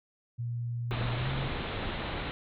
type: tone with pitch glide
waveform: sine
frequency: 118.8 to 134.12 Hz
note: A#2 to C3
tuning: +33 to +43 cents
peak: -31 dBFS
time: 0.38-1.49 s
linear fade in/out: 20 ms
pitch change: +210 cents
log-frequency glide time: 1.15-1.3 s
type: low-pass noise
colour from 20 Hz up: pink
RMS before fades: -35 dBFS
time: 0.91-2.31 s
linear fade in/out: 0 ms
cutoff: 4000 Hz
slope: 96 dB/octave
effects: none